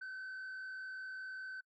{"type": "tone with frequency modulation", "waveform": "sine", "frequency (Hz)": 1528, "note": "G6", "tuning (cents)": -45, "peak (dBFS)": -40, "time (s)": [0.01, 1.61], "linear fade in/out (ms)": 10, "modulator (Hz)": 45, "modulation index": 0.52, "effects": ["noise-tail reverb RT60 0.1 s tail -26 dB re dry", "tanh soft clip ceiling -42 dBFS"]}